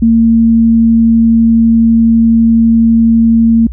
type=tone; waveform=sine; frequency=228 Hz; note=A#3; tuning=38 cents flat; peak=-4 dBFS; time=0.02-3.67 s; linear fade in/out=5 ms; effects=added 60 Hz sine -19 dBFS peak until 3.72 s